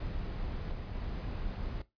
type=noise with level steps; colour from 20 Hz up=brown; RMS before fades=-37 / -39 / -37 dBFS; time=0-1.82 s; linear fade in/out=5 ms; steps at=0.71 / 0.94 s; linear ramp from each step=10 ms; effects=noise-tail reverb RT60 0.2 s tail -17 dB re dry + resampled to 11025 Hz